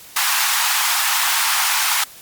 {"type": "high-pass noise", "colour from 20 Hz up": "pink", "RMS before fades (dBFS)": -18, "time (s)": [0.16, 2.04], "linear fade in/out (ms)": 5, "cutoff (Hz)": 830, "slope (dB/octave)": 48, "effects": ["white hiss -41 dBFS RMS until 2.21 s", "MP3 96 kbps"]}